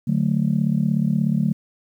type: chord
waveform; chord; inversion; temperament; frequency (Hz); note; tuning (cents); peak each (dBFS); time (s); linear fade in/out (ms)
sine; D major; none; just; 146.83 / 183.54 / 220.2; D3 / F#3 / A3; 0 / -14 / +2; -21; 0.07-1.53; 10
effects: tanh soft clip ceiling -8 dBFS + 9-bit